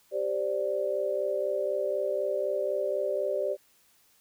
sine chord, G suspended fourth, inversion none, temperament equal, 392 / 523.3 / 587.3 Hz, G4 / C5 / D5, 0 / 0 / 0 cents, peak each -32 / -32 / -29 dBFS, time 0.11-3.57 s, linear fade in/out 50 ms, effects white hiss -64 dBFS RMS until 4.2 s

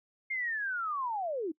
sine linear sweep, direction down, 2143 to 293.7 Hz, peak -31 dBFS, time 0.3-1.52 s, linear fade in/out 10 ms, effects noise-tail reverb RT60 0.1 s tail -23 dB re dry

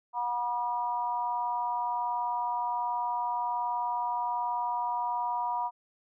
harmonic tone, 241.3 Hz, B3, 40 cents flat, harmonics 3 / 4 / 5, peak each -35 / -29 / -41 dBFS, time 0.13-5.71 s, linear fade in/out 50 ms, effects none

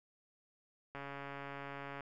click train, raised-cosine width 0.5 ms, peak -30 dBFS, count 149, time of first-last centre 0.95-2.007 s, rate 140 Hz, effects none

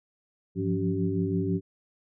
sine tone cluster, 101.1 / 172.8 / 178.9 / 281.7 / 382.9 Hz, G#2 / F3 / F3 / C#4 / G4, -46 / -18 / +42 / +28 / -41 cents, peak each -31 dBFS, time 0.55-1.61 s, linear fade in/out 50 ms, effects none

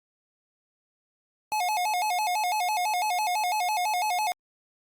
square tone with vibrato, 784 Hz, G5, in tune, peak -25 dBFS, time 1.52-4.32 s, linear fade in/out 0 ms, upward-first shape square, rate 6 Hz, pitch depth 150 cents each way, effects Opus 48 kbps

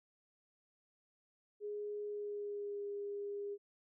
sine tone with pitch glide, 415.3 to 406 Hz, G#4 to G#4, 0 to -39 cents, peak -39 dBFS, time 1.6-3.58 s, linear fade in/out 50 ms, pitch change -39 cents, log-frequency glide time 2.06-2.85 s, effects none

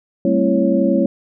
sine tone cluster, 195.4 / 225.3 / 267.6 / 335 / 553 Hz, G3 / A3 / C4 / E4 / C#5, -5 / +41 / +39 / +28 / -4 cents, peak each -19 dBFS, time 0.25-1.06 s, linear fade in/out 2 ms, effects none

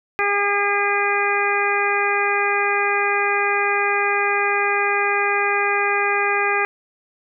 harmonic tone, 405.4 Hz, G#4, 42 cents flat, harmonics 1 / 2 / 3 / 4 / 5 / 6, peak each -24 / -24 / -24 / -24 / -24 / -24 dBFS, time 0.19-6.65 s, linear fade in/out 0 ms, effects none

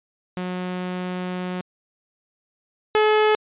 sawtooth tone pair in turn, 181.7 / 428.2 Hz, F#3 / A4, -31 / -47 cents, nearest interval octave + minor third, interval 1484 cents, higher second, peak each -22 / -11 dBFS, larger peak second, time 0.37-1.61 / 2.95-3.35 s, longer first, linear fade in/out 0 ms, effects resampled to 8000 Hz

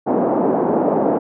pink band-pass noise, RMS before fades -17 dBFS, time 0.06-1.19 s, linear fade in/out 20 ms, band 220 to 820 Hz, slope 24 dB/octave, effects none

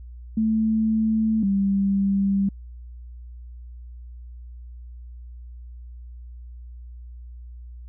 sine tone pair in turn, 220 / 196.91 Hz, A3 / G3, 0 / +8 cents, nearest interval major second, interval 192 cents, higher first, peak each -18 dBFS, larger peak neither, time 0.37-1.43 / 1.43-2.49 s, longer neither, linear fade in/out 5 ms, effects added 60 Hz sine -37 dBFS peak until 7.88 s

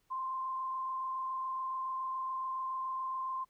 sine tone with frequency modulation, 1046.5 Hz, C6, in tune, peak -34 dBFS, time 0.1-3.45 s, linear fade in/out 20 ms, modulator 27.1 Hz, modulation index 0.54, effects pink hiss -75 dBFS RMS until 3.49 s

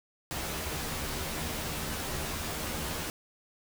pink noise with comb filter, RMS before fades -35 dBFS, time 0.31-3.1 s, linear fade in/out 0 ms, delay 13 ms, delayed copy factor +0.6, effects none

